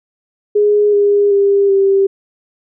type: tone with pitch steps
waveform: sine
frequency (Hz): 415.3 / 407.2 / 399.3 / 391.5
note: G#4 / G#4 / G4 / G4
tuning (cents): 0 / -34 / +32 / -2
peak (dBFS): -8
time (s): 0.55-2.07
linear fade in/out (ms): 10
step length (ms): 380
effects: none